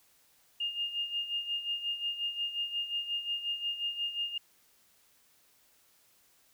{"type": "tone with tremolo", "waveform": "sine", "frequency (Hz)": 2827, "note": "F7", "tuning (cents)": 20, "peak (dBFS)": -29, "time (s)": [0.6, 4.38], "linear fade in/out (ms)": 5, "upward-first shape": "sine", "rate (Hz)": 5.6, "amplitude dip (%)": 70, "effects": ["white hiss -66 dBFS RMS until 6.53 s"]}